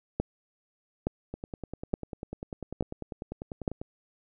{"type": "two click trains", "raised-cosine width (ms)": 2, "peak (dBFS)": [-23, -13], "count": [26, 5], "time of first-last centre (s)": [[1.34, 3.815], [0.2, 3.678]], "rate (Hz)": [10.1, 1.15], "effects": []}